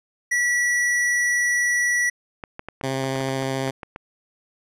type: tone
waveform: square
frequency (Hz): 1944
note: B6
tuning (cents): -28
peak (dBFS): -19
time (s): 0.31-2.1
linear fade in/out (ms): 10
type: clicks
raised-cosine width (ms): 0.5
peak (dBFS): -19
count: 12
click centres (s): 2.438 / 2.594 / 2.686 / 2.812 / 3.04 / 3.158 / 3.208 / 3.287 / 3.426 / 3.677 / 3.832 / 3.961
type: tone with vibrato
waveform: 10% pulse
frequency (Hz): 133.5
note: C3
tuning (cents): +35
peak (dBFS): -15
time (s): 2.83-3.71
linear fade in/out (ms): 10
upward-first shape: sine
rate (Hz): 14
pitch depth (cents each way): 11
effects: low-pass 10000 Hz 12 dB/octave